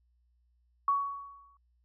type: tone with exponential decay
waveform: sine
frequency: 1121 Hz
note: C#6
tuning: 19 cents sharp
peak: -22 dBFS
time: 0.88-1.57 s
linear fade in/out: 2 ms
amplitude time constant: 150 ms
effects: added 60 Hz sine -67 dBFS peak until 1.84 s